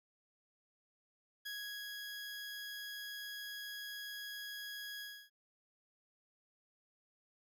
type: tone with ADSR envelope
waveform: 20% pulse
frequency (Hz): 1661.2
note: G#6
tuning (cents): 0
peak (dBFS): -37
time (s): 1.45-5.3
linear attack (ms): 13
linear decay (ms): 400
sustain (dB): -2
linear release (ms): 290
effects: none